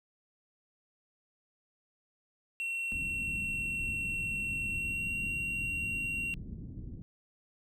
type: tone with pitch glide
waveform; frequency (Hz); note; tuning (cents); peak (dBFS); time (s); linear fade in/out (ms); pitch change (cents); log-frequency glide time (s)
triangle; 2723 to 2748; F7 to F7; -44 to -29; -31; 2.6-6.34; 0; +15; 4.69-5.14
type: low-pass noise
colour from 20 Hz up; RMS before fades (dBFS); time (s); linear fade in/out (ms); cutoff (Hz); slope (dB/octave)
pink; -42; 2.92-7.02; 0; 270; 24
effects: none